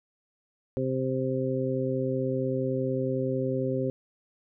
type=harmonic tone; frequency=130.81 Hz; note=C3; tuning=in tune; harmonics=1 / 2 / 3 / 4; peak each=-31 / -31 / -31 / -31 dBFS; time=0.77-3.9 s; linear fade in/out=0 ms; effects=none